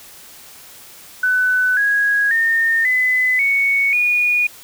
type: tone with pitch steps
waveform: sine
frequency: 1500 / 1654.8 / 1825.5 / 2014 / 2222 / 2451 Hz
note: F#6 / G#6 / A#6 / B6 / C#7 / D#7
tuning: +23 / -7 / -37 / +33 / +4 / -27 cents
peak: -13 dBFS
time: 1.23-4.47 s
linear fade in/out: 5 ms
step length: 540 ms
effects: white hiss -41 dBFS RMS until 4.63 s

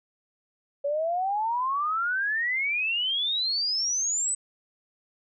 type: exponential sweep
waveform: sine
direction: up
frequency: 558 to 8160 Hz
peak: -24 dBFS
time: 0.84-4.35 s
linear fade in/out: 10 ms
effects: none

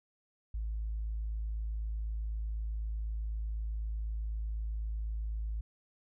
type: tone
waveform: sine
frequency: 54 Hz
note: A1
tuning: 32 cents flat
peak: -32 dBFS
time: 0.54-5.61 s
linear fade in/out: 5 ms
effects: tanh soft clip ceiling -29 dBFS

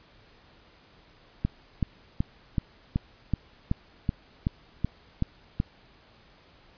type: click train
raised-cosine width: 5 ms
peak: -12 dBFS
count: 12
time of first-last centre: 1.45-5.601 s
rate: 2.65 Hz
effects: pink hiss -57 dBFS RMS until 6.77 s + resampled to 11025 Hz

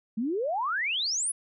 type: exponential sweep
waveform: sine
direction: up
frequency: 207.7 to 10710 Hz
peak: -26 dBFS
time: 0.17-1.32 s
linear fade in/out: 10 ms
effects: none

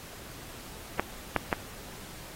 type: clicks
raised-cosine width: 0.5 ms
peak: -10 dBFS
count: 3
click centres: 0.996 / 1.363 / 1.528 s
effects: pink hiss -46 dBFS RMS until 2.35 s + AAC 48 kbps

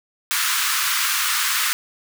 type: high-pass noise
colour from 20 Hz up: pink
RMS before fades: -21 dBFS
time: 0.31-1.73 s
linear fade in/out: 0 ms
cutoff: 1100 Hz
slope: 48 dB/octave
effects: none

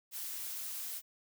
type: noise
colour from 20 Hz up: blue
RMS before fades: -41 dBFS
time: 0.11-1.02 s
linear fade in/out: 50 ms
effects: none

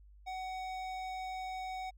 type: tone with hard clipping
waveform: triangle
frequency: 749 Hz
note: F#5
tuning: 21 cents sharp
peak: -40 dBFS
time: 0.26-1.91 s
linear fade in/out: 20 ms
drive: 17 dB
effects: added 50 Hz sine -55 dBFS peak until 1.97 s

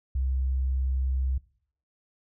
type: tone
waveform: sine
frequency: 65.41 Hz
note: C2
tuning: in tune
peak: -24 dBFS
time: 0.15-1.38 s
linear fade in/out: 5 ms
effects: noise-tail reverb RT60 0.6 s tail -21 dB re dry

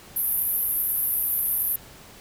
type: band-pass noise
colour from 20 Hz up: pink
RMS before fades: -25 dBFS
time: 0.16-1.76 s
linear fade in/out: 5 ms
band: 11000 to 14000 Hz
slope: 96 dB/octave
effects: pink hiss -47 dBFS RMS until 2.2 s

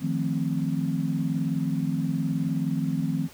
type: chord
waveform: sine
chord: F dominant seventh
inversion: third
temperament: equal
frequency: 155.56 / 174.61 / 220 / 261.6 Hz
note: Eb3 / F3 / A3 / C4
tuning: 0 / 0 / 0 / 0 cents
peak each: -28 / -29 / -32 / -29 dBFS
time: 0-3.29 s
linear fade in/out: 50 ms
effects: pink hiss -49 dBFS RMS until 3.33 s + high-pass 60 Hz 12 dB/octave

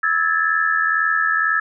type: tone cluster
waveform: sine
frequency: 1305 / 1669 / 1751 Hz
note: E6 / G#6 / A6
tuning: -18 / +8 / -9 cents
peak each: -20 dBFS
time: 0.03-1.6 s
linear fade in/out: 5 ms
effects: none

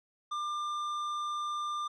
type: tone with tanh clipping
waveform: triangle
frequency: 1195 Hz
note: D6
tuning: 30 cents sharp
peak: -34 dBFS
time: 0.31-1.88 s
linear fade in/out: 10 ms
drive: 14 dB
effects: none

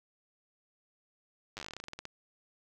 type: slowing click train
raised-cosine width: 0.2 ms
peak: -24 dBFS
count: 18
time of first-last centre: 1.57-2.054 s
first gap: 9 ms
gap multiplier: 1.13
effects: none

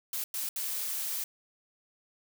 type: noise bursts at uneven times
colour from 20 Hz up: blue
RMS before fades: -34 dBFS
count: 3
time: 0.13-0.24 / 0.34-0.49 / 0.56-1.24 s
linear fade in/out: 2 ms
effects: none

